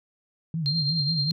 sine tone with vibrato, 152.2 Hz, D#3, 38 cents flat, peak -25 dBFS, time 0.54-1.32 s, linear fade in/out 2 ms, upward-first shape sine, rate 5.5 Hz, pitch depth 160 cents each way
sine tone with tremolo, 4186 Hz, C8, in tune, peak -22 dBFS, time 0.66-1.31 s, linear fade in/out 0 ms, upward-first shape triangle, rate 9.7 Hz, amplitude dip 60%
effects none

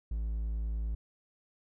triangle tone, 55 Hz, A1, in tune, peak -29 dBFS, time 0.11-0.95 s, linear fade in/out 5 ms, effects none

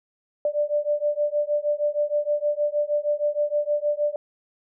sine beating tone pair, 587.3 / 593.7 Hz, D5 / D5, 0 / +19 cents, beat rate 6.4 Hz, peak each -24 dBFS, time 0.45-4.16 s, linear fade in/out 2 ms, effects none

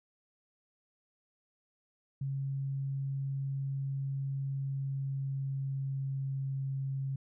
sine tone with pitch glide, 136.8 to 135.54 Hz, C#3 to C#3, -23 to -39 cents, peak -32 dBFS, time 2.21-7.16 s, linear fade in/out 5 ms, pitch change -16 cents, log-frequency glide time 4.49-6.59 s, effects none

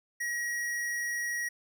sine tone with hard clipping, 1903 Hz, A#6, 35 cents sharp, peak -32 dBFS, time 0.2-1.49 s, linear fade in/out 10 ms, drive 16 dB, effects none

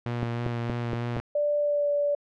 sawtooth tone with vibrato, 118.8 Hz, A#2, 33 cents sharp, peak -24 dBFS, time 0.06-1.2 s, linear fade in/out 0 ms, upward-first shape sine, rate 3.2 Hz, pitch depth 18 cents each way
click train, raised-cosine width 2 ms, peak -16 dBFS, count 5, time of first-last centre 0.23-1.167 s, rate 4.27 Hz
sine tone with pitch glide, 587.3 to 578.9 Hz, D5 to D5, 0 to -25 cents, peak -22 dBFS, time 1.35-2.15 s, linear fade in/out 5 ms, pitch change -25 cents, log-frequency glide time 1.58-1.9 s
effects low-pass 3000 Hz 12 dB/octave

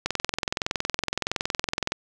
click train, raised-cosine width 0.2 ms, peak -7 dBFS, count 41, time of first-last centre 0.06-1.92 s, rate 21.5 Hz, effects none

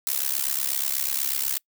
blue noise with amplitude modulation, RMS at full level -22 dBFS, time 0.07-1.58 s, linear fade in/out 0 ms, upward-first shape sine, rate 68.2 Hz, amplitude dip 95%, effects noise-tail reverb RT60 0.1 s tail -25 dB re dry

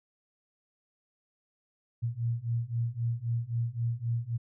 sine beating tone pair, 115.3 / 119.1 Hz, A#2 / A#2, -19 / +38 cents, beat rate 3.8 Hz, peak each -32 / -31 dBFS, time 2.02-4.38 s, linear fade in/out 20 ms, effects none

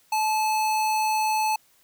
square tone, 866 Hz, A5, 28 cents flat, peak -22 dBFS, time 0.12-1.56 s, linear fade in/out 5 ms, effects white hiss -61 dBFS RMS until 1.83 s

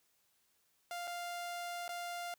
sawtooth tone with dropouts, 698.5 Hz, F5, in tune, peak -36 dBFS, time 0.91-2.34 s, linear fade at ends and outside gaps 1 ms, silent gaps 1.073-1.076 / 1.88-1.891 s, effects white hiss -75 dBFS RMS until 2.38 s

